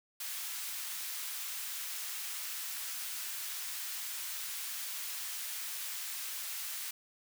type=high-pass noise; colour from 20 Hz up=white; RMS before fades=-40 dBFS; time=0.2-6.91 s; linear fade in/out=5 ms; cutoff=1300 Hz; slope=12 dB/octave; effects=none